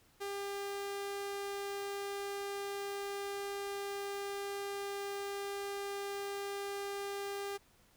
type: tone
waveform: sawtooth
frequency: 399.9 Hz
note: G4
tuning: 35 cents sharp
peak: -34 dBFS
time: 0.2-7.58 s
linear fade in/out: 20 ms
effects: pink hiss -67 dBFS RMS until 7.96 s